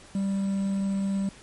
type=tone with quantisation; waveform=triangle; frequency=196 Hz; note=G3; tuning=in tune; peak=-22 dBFS; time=0.15-1.29 s; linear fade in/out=2 ms; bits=8; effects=pink hiss -50 dBFS RMS until 1.42 s + MP3 48 kbps